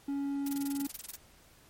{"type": "tone", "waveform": "triangle", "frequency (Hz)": 280, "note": "C#4", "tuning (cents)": 18, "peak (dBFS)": -29, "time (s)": [0.08, 0.87], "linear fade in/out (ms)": 5}
{"type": "noise bursts", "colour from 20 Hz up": "blue", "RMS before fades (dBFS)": -39, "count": 15, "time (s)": [0.46, 1.158], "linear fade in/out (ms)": 5, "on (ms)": 26, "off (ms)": 22}
{"effects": ["pink hiss -60 dBFS RMS until 1.69 s", "MP3 64 kbps"]}